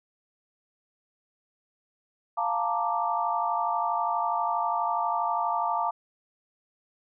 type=chord; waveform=sine; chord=Bb major seventh; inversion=second; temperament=equal; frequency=698.5 / 880 / 932.3 / 1174.7 Hz; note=F5 / A5 / Bb5 / D6; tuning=0 / 0 / 0 / 0 cents; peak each=-30 dBFS; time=2.37-5.91 s; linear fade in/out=10 ms; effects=none